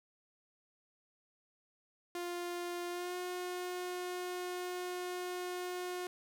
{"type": "tone with pitch glide", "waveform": "sawtooth", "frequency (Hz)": [350.6, 360.2], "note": ["F4", "F#4"], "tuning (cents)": [7, -46], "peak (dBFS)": -34, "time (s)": [2.15, 6.07], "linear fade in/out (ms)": 2, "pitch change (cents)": 47, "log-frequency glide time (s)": [2.89, 3.16], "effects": ["11-bit"]}